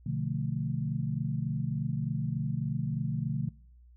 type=chord; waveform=sine; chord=B half-diminished seventh; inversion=none; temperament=equal; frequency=123.47 / 146.83 / 174.61 / 220 Hz; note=B2 / D3 / F3 / A3; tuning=0 / 0 / 0 / 0 cents; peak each=-34 / -32 / -37 / -38 dBFS; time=0.06-3.49 s; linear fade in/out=5 ms; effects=noise-tail reverb RT60 0.7 s tail -26 dB re dry + added 60 Hz sine -53 dBFS peak until 3.96 s